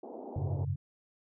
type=band-pass noise; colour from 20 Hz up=pink; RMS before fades=-44 dBFS; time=0.03-0.65 s; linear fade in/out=5 ms; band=240 to 840 Hz; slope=48 dB/octave
type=chord; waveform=sine; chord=F# suspended second; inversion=none; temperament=just; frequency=92.5 / 104.06 / 138.75 Hz; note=F#2 / G#2 / C#3; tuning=0 / +4 / +2 cents; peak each=-34 / -36 / -34 dBFS; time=0.36-0.76 s; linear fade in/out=5 ms
effects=none